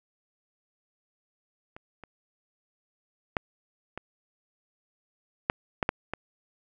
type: clicks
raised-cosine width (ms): 0.5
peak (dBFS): -28 / -29 / -10 / -21 / -7 / -10 / -8 / -16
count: 8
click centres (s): 1.765 / 2.037 / 3.368 / 3.976 / 5.499 / 5.828 / 5.891 / 6.136
effects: none